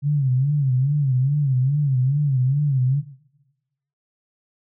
sine tone with vibrato, 136.9 Hz, C#3, 21 cents flat, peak -16 dBFS, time 0.02-3.03 s, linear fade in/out 50 ms, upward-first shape sine, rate 2.4 Hz, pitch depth 140 cents each way, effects noise-tail reverb RT60 1.0 s tail -18 dB re dry

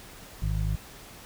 harmonic tone, 51.9 Hz, G#1, in tune, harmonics 1 / 2 / 3, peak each -27 / -30 / -32 dBFS, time 0.42-0.76 s, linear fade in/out 5 ms, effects pink hiss -47 dBFS RMS until 1.25 s

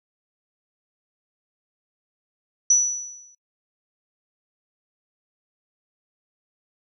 sine tone with exponential decay, 5920 Hz, F#8, in tune, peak -11 dBFS, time 2.7-3.35 s, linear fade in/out 5 ms, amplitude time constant 140 ms, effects noise-tail reverb RT60 0.1 s tail -24 dB re dry

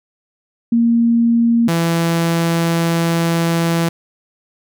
sine / sawtooth tone pair in turn, 233.1 / 167.24 Hz, A#3 / E3, 0 / +25 cents, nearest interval tritone, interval 575 cents, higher first, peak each -10 dBFS, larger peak neither, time 0.72-1.68 / 1.68-3.89 s, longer second, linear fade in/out 5 ms, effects none

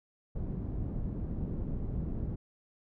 pink low-pass noise, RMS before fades -35 dBFS, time 0.35-2.36 s, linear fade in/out 10 ms, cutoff 250 Hz, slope 12 dB/octave, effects none

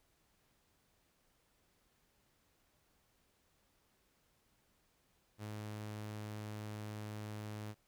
sawtooth tone, 106.1 Hz, G#2, 38 cents sharp, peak -39 dBFS, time 5.38-7.75 s, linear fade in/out 50 ms, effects pink hiss -75 dBFS RMS until 7.87 s

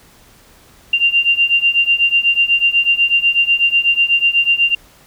sine beating tone pair, 2776 / 2784.1 Hz, F7 / F7, -11 / -6 cents, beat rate 8.1 Hz, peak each -15 / -13 dBFS, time 0.93-4.75 s, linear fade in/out 5 ms, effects pink hiss -47 dBFS RMS until 5.06 s

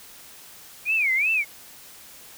sine tone with vibrato, 2336 Hz, D7, 10 cents flat, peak -19 dBFS, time 0.85-1.45 s, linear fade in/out 50 ms, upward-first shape sine, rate 2.7 Hz, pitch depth 230 cents each way, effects white hiss -46 dBFS RMS until 2.37 s

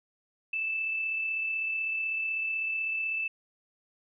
sine tone with amplitude modulation, 2637 Hz, E7, in tune, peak -27 dBFS, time 0.53-3.28 s, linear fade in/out 5 ms, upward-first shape sine, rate 36 Hz, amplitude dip 30%, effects none

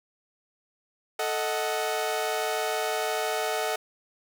sawtooth chord, D# diminished, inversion second, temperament equal with one note detuned, 440 / 626.9 / 740 Hz, A4 / D#5 / F#5, 0 / +13 / 0 cents, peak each -27 dBFS, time 1.19-3.76 s, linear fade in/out 5 ms, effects none

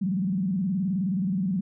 sine tone with vibrato, 187.9 Hz, F#3, 27 cents sharp, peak -23 dBFS, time 0.01-1.61 s, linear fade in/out 10 ms, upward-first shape square, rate 19 Hz, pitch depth 130 cents each way, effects none

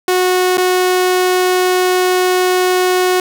sawtooth tone with dropouts, 366.1 Hz, F#4, 18 cents flat, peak -7 dBFS, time 0.08-3.2 s, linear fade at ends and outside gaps 2 ms, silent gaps 0.572-0.58 s, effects none

